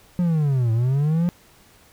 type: linear two-way sweep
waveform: triangle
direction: down then up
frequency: 180.9 to 110 to 178 Hz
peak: -15 dBFS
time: 0.19-1.29 s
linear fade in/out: 0 ms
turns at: 0.72 s
effects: pink hiss -53 dBFS RMS until 1.92 s